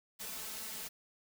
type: noise with comb filter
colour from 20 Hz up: white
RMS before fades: -43 dBFS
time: 0.19-0.89 s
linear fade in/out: 20 ms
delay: 4.6 ms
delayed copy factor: +0.95
effects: none